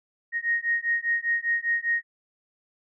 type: beating tone pair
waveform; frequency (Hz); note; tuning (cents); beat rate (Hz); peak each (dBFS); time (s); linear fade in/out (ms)
sine; 1864.7 / 1869.7; A#6 / A#6; 0 / +5; 5; -26; 0.32-2.03; 50
effects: none